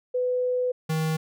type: tone pair in turn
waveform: sine / square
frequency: 499.8 / 158.38 Hz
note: B4 / D#3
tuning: +21 / +31 cents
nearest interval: octave + minor sixth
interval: 1990 cents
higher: first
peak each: -22 / -24 dBFS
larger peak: first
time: 0.14-0.72 / 0.89-1.17 s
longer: first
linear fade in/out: 10 ms
effects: none